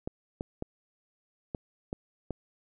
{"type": "clicks", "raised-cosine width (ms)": 2, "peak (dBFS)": -20, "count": 6, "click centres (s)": [0.075, 0.409, 0.624, 1.548, 1.929, 2.307], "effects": []}